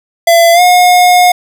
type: tone with pitch glide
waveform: square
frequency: 675 to 719.3 Hz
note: E5 to F#5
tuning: +41 to -49 cents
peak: -4 dBFS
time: 0.27-1.32 s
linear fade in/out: 5 ms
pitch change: +110 cents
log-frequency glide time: 0.53-0.61 s
effects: none